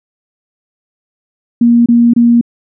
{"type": "tone bursts", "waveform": "sine", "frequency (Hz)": 236.3, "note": "A#3", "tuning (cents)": 24, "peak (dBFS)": -4, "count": 3, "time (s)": [1.61, 2.412], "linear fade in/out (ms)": 5, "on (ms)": 250, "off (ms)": 26, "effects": []}